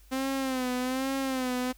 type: tone with vibrato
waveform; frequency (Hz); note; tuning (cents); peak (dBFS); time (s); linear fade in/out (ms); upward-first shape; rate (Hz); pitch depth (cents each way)
sawtooth; 260; C4; -11; -24; 0.11-1.73; 20; sine; 1.2; 69
effects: added 50 Hz sine -53 dBFS peak until 1.77 s + white hiss -62 dBFS RMS until 1.77 s